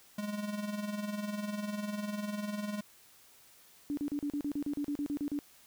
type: tone with tremolo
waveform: square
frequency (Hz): 207.7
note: G#3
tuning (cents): 0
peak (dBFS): -33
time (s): 0.18-2.81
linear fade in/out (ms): 5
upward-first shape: sine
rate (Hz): 20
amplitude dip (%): 60
type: tone bursts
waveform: sine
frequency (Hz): 289.6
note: D4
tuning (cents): -24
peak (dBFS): -31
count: 14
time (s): 3.9-5.389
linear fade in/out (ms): 0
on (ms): 72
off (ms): 37
effects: white hiss -60 dBFS RMS until 5.66 s